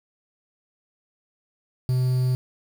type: tone with quantisation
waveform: triangle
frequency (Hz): 127.4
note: C3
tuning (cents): -46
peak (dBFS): -17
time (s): 1.89-2.35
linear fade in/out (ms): 0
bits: 7
effects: none